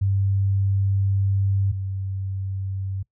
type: tone pair in turn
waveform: sine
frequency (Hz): 98 / 96.37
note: G2 / G2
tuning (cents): 0 / -29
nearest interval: unison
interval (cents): 29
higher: first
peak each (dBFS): -18 / -25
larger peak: first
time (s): 0.01-1.72 / 1.72-3.03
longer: first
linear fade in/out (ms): 10
effects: noise-tail reverb RT60 0.1 s tail -21 dB re dry